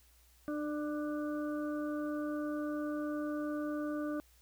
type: harmonic tone with a mistuned harmonic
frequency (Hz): 296.7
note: D4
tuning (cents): +18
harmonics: 1 / 2 / 4 / 5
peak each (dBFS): -35 / -41 / -47 / -49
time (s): 0.48-4.2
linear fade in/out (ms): 0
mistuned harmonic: 1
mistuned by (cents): +15
effects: added 60 Hz sine -64 dBFS peak until 4.41 s + white hiss -67 dBFS RMS until 4.41 s